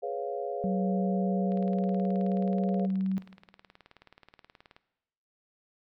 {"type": "chord", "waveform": "sine", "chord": "C# dominant seventh", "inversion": "second", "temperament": "equal", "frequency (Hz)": [415.3, 493.9, 554.4, 698.5], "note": ["G#4", "B4", "C#5", "E#5"], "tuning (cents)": [0, 0, 0, 0], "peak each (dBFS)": -36, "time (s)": [0.02, 2.87], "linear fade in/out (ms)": 20}
{"type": "tone with pitch glide", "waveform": "sine", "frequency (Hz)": [189.6, 190.92], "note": ["F#3", "G3"], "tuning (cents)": [43, -45], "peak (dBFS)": -27, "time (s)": [0.64, 3.18], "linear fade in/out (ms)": 0, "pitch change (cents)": 12, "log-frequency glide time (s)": [2.03, 2.47]}
{"type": "click train", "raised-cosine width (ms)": 0.3, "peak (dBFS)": -35, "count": 62, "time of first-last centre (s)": [1.52, 4.765], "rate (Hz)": 18.8}
{"effects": ["noise-tail reverb RT60 1.0 s tail -17 dB re dry"]}